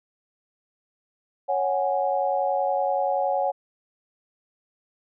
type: chord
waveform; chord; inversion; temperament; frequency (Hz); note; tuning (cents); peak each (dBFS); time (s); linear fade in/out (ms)
sine; C# suspended fourth; none; equal; 554.4 / 740 / 830.6; C#5 / F#5 / G#5; 0 / 0 / 0; -25 / -25 / -27; 1.48-3.52; 20
effects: none